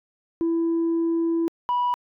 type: tone pair in turn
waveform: sine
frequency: 332.5 / 978.7 Hz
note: E4 / B5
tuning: +15 / -16 cents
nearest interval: octave + perfect fifth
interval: 1869 cents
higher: second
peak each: -18 dBFS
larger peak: neither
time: 0.41-1.48 / 1.69-1.94 s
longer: first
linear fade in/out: 0 ms
effects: tanh soft clip ceiling -18 dBFS